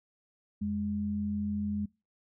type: tone pair together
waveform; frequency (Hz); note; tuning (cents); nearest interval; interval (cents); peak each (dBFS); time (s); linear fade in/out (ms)
sine; 86.82 / 206.5; F2 / G#3; -10 / -10; octave + minor third; 1500; -38 / -30; 0.61-1.86; 10
effects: noise-tail reverb RT60 0.3 s tail -25 dB re dry